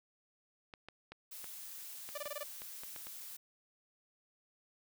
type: clicks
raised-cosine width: 0.3 ms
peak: -32 dBFS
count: 10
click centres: 0.738 / 0.886 / 1.12 / 1.443 / 2.09 / 2.258 / 2.619 / 2.835 / 2.962 / 3.069 s
type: noise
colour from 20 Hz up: blue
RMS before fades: -48 dBFS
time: 1.31-3.37 s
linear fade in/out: 10 ms
type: tone bursts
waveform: sawtooth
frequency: 587.3 Hz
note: D5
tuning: in tune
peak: -35 dBFS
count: 6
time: 2.15-2.434 s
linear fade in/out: 5 ms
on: 29 ms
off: 22 ms
effects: none